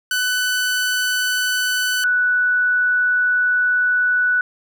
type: tone pair in turn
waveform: sawtooth / sine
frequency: 1497 / 1481.5 Hz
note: F#6 / F#6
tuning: +20 / +2 cents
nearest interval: unison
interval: 18 cents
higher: first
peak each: -14 dBFS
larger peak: neither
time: 0.11-2.04 / 2.04-4.41 s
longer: second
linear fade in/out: 2 ms
effects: none